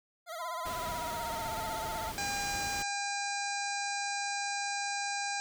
25% pulse tone with vibrato, 669 Hz, E5, 25 cents sharp, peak -35 dBFS, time 0.26-2.13 s, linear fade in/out 50 ms, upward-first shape sine, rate 16 Hz, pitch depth 100 cents each way
sine tone with pitch glide, 1014 to 887.9 Hz, B5 to A5, +45 to +15 cents, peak -37 dBFS, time 0.39-2.13 s, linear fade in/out 20 ms, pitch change -230 cents, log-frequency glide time 0.67-1.54 s
pink noise, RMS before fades -42 dBFS, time 0.65-2.83 s, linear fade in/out 10 ms
harmonic tone, 805 Hz, G5, 46 cents sharp, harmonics 1 / 2 / 3 / 5 / 6 / 7 / 8 / 9 / 10, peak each -36 / -39 / -41 / -43 / -44 / -44 / -45 / -46 / -46 dBFS, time 2.18-5.4 s, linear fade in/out 0 ms
effects none

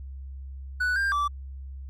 triangle tone with pitch steps, 1483 / 1593 / 1161 Hz, F#6 / G6 / D6, +4 / +27 / -20 cents, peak -21 dBFS, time 0.8-1.28 s, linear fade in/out 10 ms, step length 160 ms, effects added 67 Hz sine -36 dBFS peak until 1.89 s

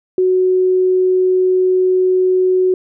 sine tone, 370 Hz, F#4, in tune, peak -10 dBFS, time 0.18-2.74 s, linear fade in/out 2 ms, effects none

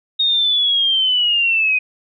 sine linear sweep, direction down, 3729 to 2489 Hz, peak -13 dBFS, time 0.19-1.79 s, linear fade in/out 10 ms, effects none

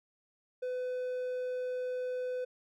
triangle tone, 503 Hz, B4, 32 cents sharp, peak -31 dBFS, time 0.62-2.45 s, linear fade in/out 10 ms, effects none

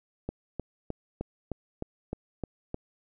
click train, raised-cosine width 2 ms, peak -19 dBFS, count 9, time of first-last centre 0.29-2.744 s, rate 3.26 Hz, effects none

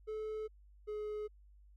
triangle tone pair in turn, 432.7 / 422.8 Hz, A4 / G#4, -29 / +31 cents, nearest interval unison, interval 40 cents, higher first, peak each -36 / -36 dBFS, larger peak neither, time 0.07-0.48 / 0.87-1.28 s, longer neither, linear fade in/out 20 ms, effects added 50 Hz sine -58 dBFS peak until 1.76 s

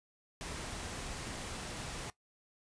pink noise, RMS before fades -42 dBFS, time 0.41-2.1 s, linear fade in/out 0 ms, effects noise-tail reverb RT60 0.1 s tail -17 dB re dry + resampled to 22050 Hz

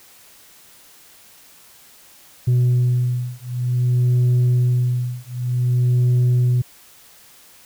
sine beating tone pair, 123.47 / 124.01 Hz, B2 / B2, 0 / +8 cents, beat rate 0.54 Hz, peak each -16 dBFS, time 2.47-6.62 s, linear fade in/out 10 ms, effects tanh soft clip ceiling -12 dBFS + white hiss -48 dBFS RMS until 7.65 s

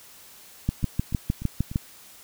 two click trains, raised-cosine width 5 ms, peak -10 / -22 dBFS, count 8 / 4, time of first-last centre 0.69-1.759 / 0.83-1.715 s, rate 6.55 / 3.39 Hz, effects white hiss -49 dBFS RMS until 2.23 s

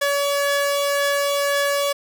sawtooth tone pair together, 567.3 / 1700 Hz, C#5 / G#6, +40 / +40 cents, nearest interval octave + perfect fifth, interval 1900 cents, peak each -15 / -24 dBFS, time 0.01-1.93 s, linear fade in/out 10 ms, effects none

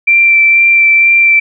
sine tone with vibrato, 2349 Hz, D7, in tune, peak -4 dBFS, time 0.07-1.4 s, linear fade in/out 10 ms, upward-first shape sine, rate 2.1 Hz, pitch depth 11 cents each way, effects none

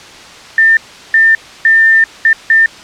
sine tone bursts at uneven times, 1798 Hz, A6, 37 cents sharp, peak -4 dBFS, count 5, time 0.58-0.77 / 1.14-1.35 / 1.65-2.04 / 2.25-2.33 / 2.5-2.66 s, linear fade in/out 2 ms, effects white hiss -33 dBFS RMS until 2.83 s + low-pass 5000 Hz 12 dB/octave

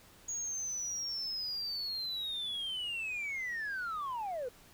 sine linear sweep, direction down, 6710 to 466.2 Hz, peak -33 dBFS, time 0.28-4.49 s, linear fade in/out 10 ms, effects tanh soft clip ceiling -33 dBFS + pink hiss -59 dBFS RMS until 4.73 s

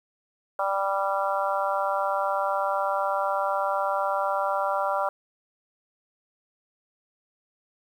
harmonic tone, 196 Hz, G3, in tune, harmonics 3 / 4 / 5 / 6 / 7, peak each -28 / -29 / -30 / -31 / -31 dBFS, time 0.59-5.09 s, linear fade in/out 2 ms, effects 9-bit

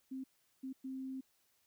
sine tone bursts at uneven times, 263.5 Hz, C4, 12 cents sharp, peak -40 dBFS, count 3, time 0.11-0.24 / 0.63-0.73 / 0.84-1.21 s, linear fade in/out 10 ms, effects white hiss -75 dBFS RMS until 1.66 s

